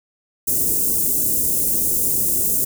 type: band-stop noise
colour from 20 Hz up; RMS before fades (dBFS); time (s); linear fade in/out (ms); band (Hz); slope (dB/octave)
white; -19; 0.47-2.65; 10; 450 to 7700; 24
effects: none

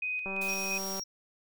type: tone with tremolo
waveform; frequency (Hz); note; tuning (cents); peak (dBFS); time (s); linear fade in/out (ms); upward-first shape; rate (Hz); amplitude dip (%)
sine; 2502; D#7; +9; -30; 0.02-0.78; 5; square; 2.9; 40
type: click train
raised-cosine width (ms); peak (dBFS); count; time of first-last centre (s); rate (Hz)
1; -27; 143; 0.26-0.996; 193
type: high-pass noise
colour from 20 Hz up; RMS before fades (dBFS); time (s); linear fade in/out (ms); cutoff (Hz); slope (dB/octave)
white; -43; 0.41-1; 5; 2000; 12
type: tone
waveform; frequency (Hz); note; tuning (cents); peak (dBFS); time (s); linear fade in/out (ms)
triangle; 5610; F8; +7; -35; 0.48-1.04; 10
effects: none

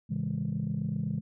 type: chord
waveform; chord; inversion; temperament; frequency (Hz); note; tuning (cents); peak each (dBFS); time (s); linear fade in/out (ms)
sine; A major seventh; none; just; 110 / 137.5 / 165 / 206.2; A2 / C#3 / E3 / G#3; 0 / -14 / +2 / -12; -37 / -33 / -33 / -33; 0.09-1.21; 20
effects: tanh soft clip ceiling -22 dBFS

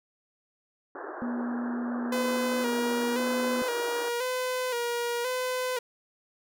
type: band-pass noise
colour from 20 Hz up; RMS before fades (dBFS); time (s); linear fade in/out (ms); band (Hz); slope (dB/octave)
pink; -39; 0.95-4.09; 2; 300 to 1700; 96
type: tone with pitch glide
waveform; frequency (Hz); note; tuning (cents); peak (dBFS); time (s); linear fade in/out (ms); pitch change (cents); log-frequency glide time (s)
sine; 241.3 to 243; B3 to B3; -40 to -28; -29; 1.22-3.62; 0; +12; 2.4-2.66
type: tone with vibrato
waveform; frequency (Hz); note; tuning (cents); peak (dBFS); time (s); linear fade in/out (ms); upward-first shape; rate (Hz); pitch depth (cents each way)
sawtooth; 491.3; B4; -9; -24; 2.12-5.79; 5; square; 0.96; 55
effects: none

